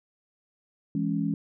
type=chord; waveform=sine; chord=C# minor; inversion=first; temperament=just; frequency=166.31 / 207.9 / 277.2 Hz; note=E3 / G#3 / C#4; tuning=+16 / +2 / 0 cents; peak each=-29 dBFS; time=0.95-1.34 s; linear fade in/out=2 ms; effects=none